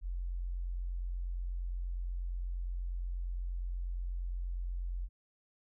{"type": "tone", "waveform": "sine", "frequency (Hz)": 44.23, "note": "F1", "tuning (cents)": 23, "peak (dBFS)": -34, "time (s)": [0.01, 5.09], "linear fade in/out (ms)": 50, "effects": []}